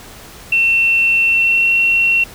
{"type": "tone with pitch glide", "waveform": "sine", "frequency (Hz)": [2700, 2725], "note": ["E7", "F7"], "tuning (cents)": [41, -43], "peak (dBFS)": -10, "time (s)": [0.52, 2.24], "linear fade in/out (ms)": 5, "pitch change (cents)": 16, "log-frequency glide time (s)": [1.3, 1.7], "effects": ["pink hiss -37 dBFS RMS until 2.34 s"]}